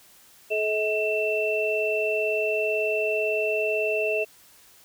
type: tone cluster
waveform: sine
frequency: 430 / 639 / 2681 Hz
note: A4 / D#5 / E7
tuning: -40 / +46 / +29 cents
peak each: -26 / -27 / -27 dBFS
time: 0.5-4.25 s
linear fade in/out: 20 ms
effects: white hiss -54 dBFS RMS until 4.84 s

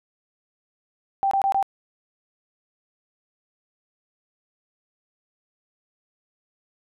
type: tone bursts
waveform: sine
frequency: 784 Hz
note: G5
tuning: in tune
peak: -18 dBFS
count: 4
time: 1.23-1.627 s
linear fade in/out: 0 ms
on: 82 ms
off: 23 ms
effects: none

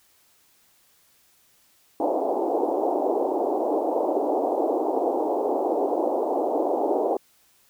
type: band-pass noise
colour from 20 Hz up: pink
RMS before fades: -24 dBFS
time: 2-7.17 s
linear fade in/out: 2 ms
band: 300 to 850 Hz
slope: 48 dB/octave
effects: white hiss -61 dBFS RMS until 7.69 s

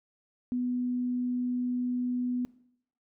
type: tone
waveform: sine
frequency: 247.6 Hz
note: B3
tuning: 5 cents sharp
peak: -27 dBFS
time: 0.52-2.45 s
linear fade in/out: 0 ms
effects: noise-tail reverb RT60 0.7 s tail -21 dB re dry

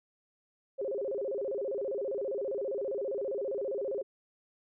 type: tone with vibrato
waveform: sine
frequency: 466.2 Hz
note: A#4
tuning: in tune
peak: -31 dBFS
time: 0.78-4.03 s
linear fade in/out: 20 ms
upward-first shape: square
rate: 15 Hz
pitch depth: 250 cents each way
effects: none

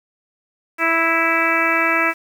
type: harmonic tone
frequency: 329.6 Hz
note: E4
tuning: in tune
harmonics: 1 / 2 / 3 / 4 / 5 / 6 / 7 / 8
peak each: -25 / -25 / -26 / -21 / -23 / -22 / -21 / -25 dBFS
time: 0.78-2.14 s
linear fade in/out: 50 ms
effects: 7-bit

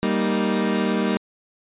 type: chord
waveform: 30% pulse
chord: Eb major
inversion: first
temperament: equal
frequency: 196 / 233.1 / 311.1 Hz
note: G3 / Bb3 / Eb4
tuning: 0 / 0 / 0 cents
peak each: -20 / -21 / -24 dBFS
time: 0.03-1.17 s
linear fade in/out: 0 ms
effects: resampled to 8000 Hz

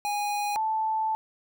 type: tone pair in turn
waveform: square / sine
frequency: 824 / 877.3 Hz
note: G#5 / A5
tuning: -14 / -5 cents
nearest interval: minor second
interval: 109 cents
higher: second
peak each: -27 / -24 dBFS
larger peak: second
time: 0.05-0.56 / 0.56-1.15 s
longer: second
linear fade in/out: 0 ms
effects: none

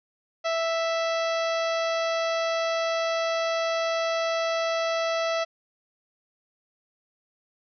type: harmonic tone with a mistuned harmonic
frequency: 659.3 Hz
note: E5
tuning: in tune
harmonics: 1 / 2 / 3 / 4 / 5 / 6 / 7 / 8 / 9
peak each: -25 / -31 / -35 / -37 / -39 / -41 / -42 / -43 / -44 dBFS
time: 0.44-5.45 s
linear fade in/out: 20 ms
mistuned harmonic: 6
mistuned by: +23 cents
effects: none

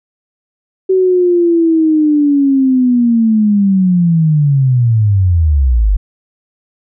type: linear sweep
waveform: sine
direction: down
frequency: 380 to 45.07 Hz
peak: -7 dBFS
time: 0.89-5.97 s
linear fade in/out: 10 ms
effects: none

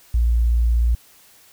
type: tone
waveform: sine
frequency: 58.27 Hz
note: A#1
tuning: in tune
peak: -14 dBFS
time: 0.14-0.95 s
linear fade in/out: 5 ms
effects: white hiss -51 dBFS RMS until 1.52 s

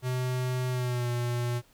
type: tone with pitch glide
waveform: square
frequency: 126.9 to 120.89 Hz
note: B2 to B2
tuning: +47 to -37 cents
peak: -28 dBFS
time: 0.02-1.62 s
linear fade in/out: 50 ms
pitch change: -84 cents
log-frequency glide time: 0.7-1.09 s
effects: pink hiss -62 dBFS RMS until 1.73 s

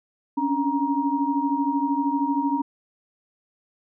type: tone cluster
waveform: sine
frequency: 274.1 / 287 / 942 Hz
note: C#4 / D4 / A#5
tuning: -19 / -40 / +18 cents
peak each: -25 dBFS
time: 0.37-2.62 s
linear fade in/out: 10 ms
effects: none

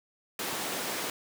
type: high-pass noise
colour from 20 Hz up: pink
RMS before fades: -34 dBFS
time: 0.39-1.1 s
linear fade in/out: 2 ms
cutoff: 280 Hz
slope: 12 dB/octave
effects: none

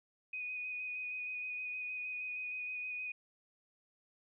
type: tone with vibrato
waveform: sine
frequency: 2489 Hz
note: D#7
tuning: in tune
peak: -38 dBFS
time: 0.33-3.12 s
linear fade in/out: 5 ms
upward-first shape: square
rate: 6.4 Hz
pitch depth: 14 cents each way
effects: none

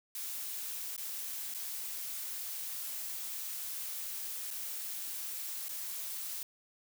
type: noise with dropouts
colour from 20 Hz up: blue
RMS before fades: -40 dBFS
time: 0.15-6.43 s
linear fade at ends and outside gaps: 2 ms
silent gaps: 0.965-0.978 / 1.54-1.546 / 4.506-4.51 / 5.685-5.691 s
effects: none

